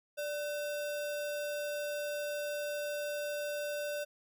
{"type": "tone with sample-and-hold", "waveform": "sine", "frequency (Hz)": 587.3, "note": "D5", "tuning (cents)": 0, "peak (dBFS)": -34, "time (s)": [0.17, 4.05], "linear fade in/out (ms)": 20, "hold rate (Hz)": 2100, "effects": []}